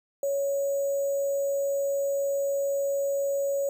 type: tone with sample-and-hold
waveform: sine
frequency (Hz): 557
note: C#5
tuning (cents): +8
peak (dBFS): -24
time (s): 0.23-3.69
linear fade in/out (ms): 2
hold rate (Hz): 7350
effects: none